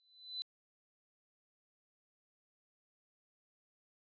sine tone with exponential growth, 4010 Hz, B7, 26 cents sharp, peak -35 dBFS, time 0-0.42 s, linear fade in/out 0 ms, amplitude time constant 90 ms, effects resampled to 16000 Hz

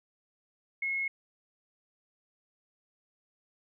sine tone, 2171 Hz, C#7, 37 cents flat, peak -29 dBFS, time 0.82-1.08 s, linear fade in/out 5 ms, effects none

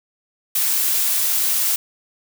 blue noise, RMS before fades -19 dBFS, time 0.55-1.76 s, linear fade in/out 5 ms, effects none

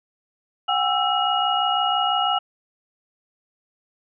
sine tone cluster, 738 / 804 / 1328 / 2887 Hz, F#5 / G5 / E6 / F#7, -5 / +44 / +12 / -43 cents, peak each -24 dBFS, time 0.68-2.39 s, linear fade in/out 10 ms, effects none

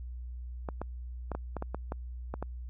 clicks, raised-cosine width 1 ms, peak -21 dBFS, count 10, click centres 0.688 / 0.816 / 1.317 / 1.35 / 1.567 / 1.624 / 1.746 / 1.921 / 2.34 / 2.426 s, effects added 61 Hz sine -38 dBFS peak until 2.69 s

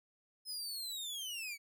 sawtooth linear sweep, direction down, 5140 to 2227 Hz, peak -37 dBFS, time 0.45-1.58 s, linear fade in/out 50 ms, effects none

